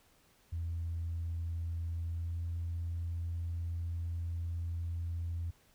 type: tone with pitch glide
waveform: sine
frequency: 83.7 to 84.67 Hz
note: E2 to E2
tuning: +27 to +47 cents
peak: -33 dBFS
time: 0.52-5.51 s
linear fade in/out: 10 ms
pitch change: +20 cents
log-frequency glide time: 2.05-2.4 s
effects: tanh soft clip ceiling -30 dBFS + pink hiss -67 dBFS RMS until 5.74 s